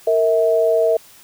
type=tone pair together; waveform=sine; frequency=460.4 / 646.7 Hz; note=A#4 / E5; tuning=-22 / -33 cents; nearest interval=tritone; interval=589 cents; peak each=-16 / -15 dBFS; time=0.07-0.97 s; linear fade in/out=5 ms; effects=white hiss -46 dBFS RMS until 1.23 s